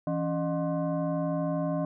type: tone with frequency modulation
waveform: sine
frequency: 166.2 Hz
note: E3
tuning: 15 cents sharp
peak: -26 dBFS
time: 0.07-1.85 s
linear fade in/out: 2 ms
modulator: 445 Hz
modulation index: 1.3
effects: none